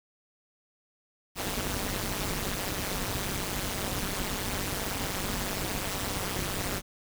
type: noise with amplitude modulation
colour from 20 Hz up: pink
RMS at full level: -28 dBFS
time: 1.35-6.82 s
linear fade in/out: 50 ms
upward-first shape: sine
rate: 195 Hz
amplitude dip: 100%
effects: none